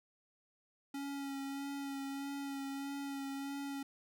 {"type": "tone with vibrato", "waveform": "square", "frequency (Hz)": 277.2, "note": "C#4", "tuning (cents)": 0, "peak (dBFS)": -40, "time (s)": [0.94, 3.83], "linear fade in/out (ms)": 5, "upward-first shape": "sine", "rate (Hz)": 1.6, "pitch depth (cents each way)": 19, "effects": []}